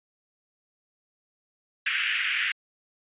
white band-pass noise, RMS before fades -27 dBFS, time 1.86-2.52 s, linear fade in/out 5 ms, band 1500 to 3000 Hz, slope 48 dB/octave, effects resampled to 8000 Hz

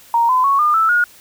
sine tone with pitch steps, 932.3 / 1016.7 / 1108.7 / 1209 / 1318.5 / 1437.8 Hz, A#5 / B5 / C#6 / D6 / E6 / F6, 0 / +50 / 0 / +50 / 0 / +50 cents, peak -11 dBFS, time 0.14-1.04 s, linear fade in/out 2 ms, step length 150 ms, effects white hiss -45 dBFS RMS until 1.2 s

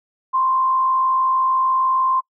sine tone with frequency modulation, 1046.5 Hz, C6, in tune, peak -15 dBFS, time 0.33-2.21 s, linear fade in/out 20 ms, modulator 53.6 Hz, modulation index 0.34, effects noise-tail reverb RT60 0.1 s tail -25 dB re dry

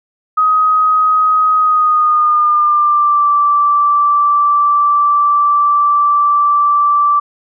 sine tone with pitch glide, 1258 to 1167 Hz, D#6 to D6, +19 to -11 cents, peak -8 dBFS, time 0.37-7.2 s, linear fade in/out 10 ms, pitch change -130 cents, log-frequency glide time 1.55-3.28 s, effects none

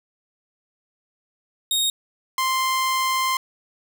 sawtooth tone pair in turn, 3729 / 1046.4 Hz, A#7 / C6, 0 / 0 cents, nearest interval octave + minor seventh, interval 2200 cents, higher first, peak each -16 dBFS, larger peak neither, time 1.71-1.9 / 2.38-3.37 s, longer second, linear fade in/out 2 ms, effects none

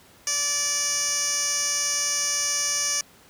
15% pulse tone with band-pass filter, 581 Hz, D5, 19 cents flat, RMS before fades -25 dBFS, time 0.27-3.01 s, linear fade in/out 2 ms, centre 6300 Hz, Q 2.9, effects pink hiss -53 dBFS RMS until 3.29 s + high-pass 60 Hz 12 dB/octave

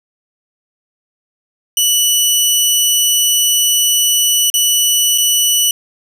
15% pulse tone with dropouts, 2960 Hz, F#7, in tune, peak -3 dBFS, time 1.77-5.71 s, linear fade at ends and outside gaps 2 ms, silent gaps 4.501-4.54 / 5.178-5.182 s, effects none

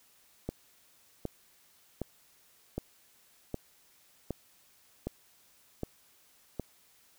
click train, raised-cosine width 2 ms, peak -20 dBFS, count 9, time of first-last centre 0.49-6.597 s, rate 1.31 Hz, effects white hiss -64 dBFS RMS until 7.18 s

